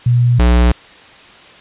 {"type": "tone pair in turn", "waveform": ["sine", "square"], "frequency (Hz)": [121.4, 60.23], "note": ["B2", "B1"], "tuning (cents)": [-29, -43], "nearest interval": "octave", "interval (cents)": 1214, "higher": "first", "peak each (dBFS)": -8, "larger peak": "neither", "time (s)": [[0.06, 0.39], [0.39, 0.72]], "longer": "neither", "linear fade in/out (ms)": 5, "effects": ["white hiss -40 dBFS RMS until 1.6 s", "resampled to 8000 Hz"]}